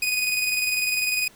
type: tone with tremolo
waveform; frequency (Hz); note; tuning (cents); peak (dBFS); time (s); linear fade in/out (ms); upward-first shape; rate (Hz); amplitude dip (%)
sawtooth; 2489; D#7; 0; -17; 0.02-1.28; 5; square; 20; 35
effects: pink hiss -52 dBFS RMS until 1.35 s